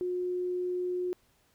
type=tone; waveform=sine; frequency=360.5 Hz; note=F#4; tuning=45 cents flat; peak=-29 dBFS; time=0.01-1.13 s; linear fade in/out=0 ms; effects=pink hiss -68 dBFS RMS until 1.54 s